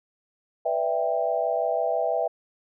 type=chord; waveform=sine; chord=E minor seventh; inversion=second; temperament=just; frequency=494.4 / 593.3 / 659.3 / 791.1 Hz; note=B4 / D5 / E5 / G5; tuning=+2 / +18 / 0 / +16 cents; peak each=-29 / -30 / -25 / -29 dBFS; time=0.65-2.28 s; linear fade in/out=10 ms; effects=none